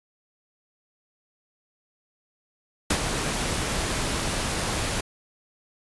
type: noise with ADSR envelope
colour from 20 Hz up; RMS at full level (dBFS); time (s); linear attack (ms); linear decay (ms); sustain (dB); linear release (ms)
pink; -20; 2.9-5.01; 6; 61; -7; 8
effects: resampled to 24000 Hz

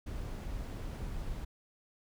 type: noise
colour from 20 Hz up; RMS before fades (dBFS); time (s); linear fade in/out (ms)
brown; -39; 0.06-1.45; 10
effects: none

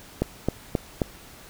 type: click train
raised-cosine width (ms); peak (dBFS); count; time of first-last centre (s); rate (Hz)
2; -8; 4; 0.22-1.018; 3.76
effects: pink hiss -47 dBFS RMS until 1.49 s

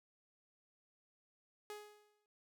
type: tone with exponential decay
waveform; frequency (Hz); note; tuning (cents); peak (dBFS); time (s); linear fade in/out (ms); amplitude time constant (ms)
sawtooth; 418.3; G#4; +12; -40; 1.7-2.26; 1; 120
effects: none

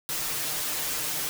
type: noise with comb filter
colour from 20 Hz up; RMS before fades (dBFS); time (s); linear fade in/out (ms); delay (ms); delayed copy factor
white; -30; 0.09-1.29; 0; 6.6; +0.85
effects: none

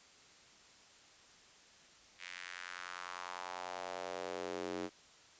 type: tone with high-pass filter sweep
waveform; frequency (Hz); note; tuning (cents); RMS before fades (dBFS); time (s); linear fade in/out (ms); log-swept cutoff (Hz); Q
square; 45.04; F#1; -46; -44; 2.18-4.9; 50; 2200 to 320; 2.2
effects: white hiss -61 dBFS RMS until 5.39 s + resampled to 16000 Hz

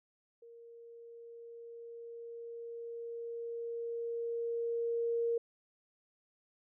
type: tone with level ramp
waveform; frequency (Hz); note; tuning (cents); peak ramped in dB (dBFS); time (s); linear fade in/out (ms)
sine; 466.2; A#4; 0; -52 to -29; 0.42-5.38; 5
effects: none

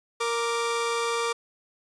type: tone pair together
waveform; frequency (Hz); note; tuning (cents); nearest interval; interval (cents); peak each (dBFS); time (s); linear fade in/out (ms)
sawtooth; 466.2 / 1174.8; A#4 / D6; 0 / 0; octave + major third; 1600; -23 / -25; 0.2-1.33; 10
effects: resampled to 22050 Hz

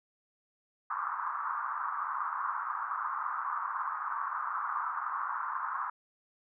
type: band-pass noise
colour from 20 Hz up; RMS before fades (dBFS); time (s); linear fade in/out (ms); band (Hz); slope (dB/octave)
white; -35; 0.9-5.9; 5; 1000 to 1300; 48
effects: none

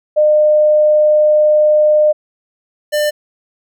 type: tone pair in turn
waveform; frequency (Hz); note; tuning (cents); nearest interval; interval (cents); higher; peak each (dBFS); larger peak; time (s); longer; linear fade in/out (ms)
sine / square; 606 / 597.3; D#5 / D5; -46 / +29; unison; 25; first; -7 / -13; first; 0.16-2.13 / 2.92-3.11; first; 20
effects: none

